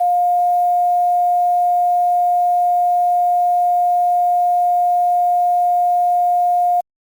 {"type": "tone with quantisation", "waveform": "sine", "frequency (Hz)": 709, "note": "F5", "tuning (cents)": 26, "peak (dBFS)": -12, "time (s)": [0, 6.81], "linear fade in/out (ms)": 10, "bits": 7, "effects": ["Opus 32 kbps"]}